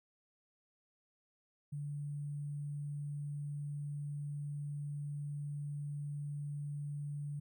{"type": "tone with sample-and-hold", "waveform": "sine", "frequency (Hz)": 145.3, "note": "D3", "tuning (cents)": -18, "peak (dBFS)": -38, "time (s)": [1.72, 7.4], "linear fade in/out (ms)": 10, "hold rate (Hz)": 8820, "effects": []}